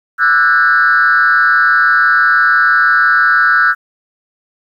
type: tone with frequency modulation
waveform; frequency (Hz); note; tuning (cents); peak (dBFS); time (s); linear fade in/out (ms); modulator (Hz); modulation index
sine; 1473; F#6; -8; -6; 0.18-3.75; 50; 146; 1.2
effects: tanh soft clip ceiling -3 dBFS + 8-bit